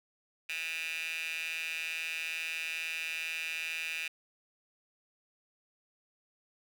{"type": "tone with high-pass filter", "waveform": "15% pulse", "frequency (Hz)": 162.3, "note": "E3", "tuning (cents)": -27, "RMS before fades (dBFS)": -37, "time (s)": [0.49, 4.08], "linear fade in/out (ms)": 5, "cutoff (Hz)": 2400, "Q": 7.4, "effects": []}